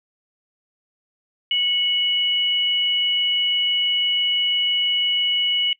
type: tone pair together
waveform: sine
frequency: 2200 / 2937 Hz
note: C#7 / F#7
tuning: -14 / -13 cents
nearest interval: perfect fourth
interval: 501 cents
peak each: -27 / -18 dBFS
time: 1.51-5.73 s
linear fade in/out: 2 ms
effects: noise-tail reverb RT60 0.1 s tail -21 dB re dry